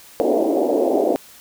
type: band-pass noise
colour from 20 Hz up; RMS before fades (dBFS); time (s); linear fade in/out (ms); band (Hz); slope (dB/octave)
pink; -18; 0.2-1.16; 0; 270 to 710; 48
effects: white hiss -45 dBFS RMS until 1.4 s